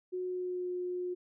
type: tone with pitch glide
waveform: sine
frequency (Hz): 365.5 to 359.6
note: F#4 to F#4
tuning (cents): -21 to -49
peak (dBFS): -33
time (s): 0.12-1.15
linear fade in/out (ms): 20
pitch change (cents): -28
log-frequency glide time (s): 0.24-0.7
effects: none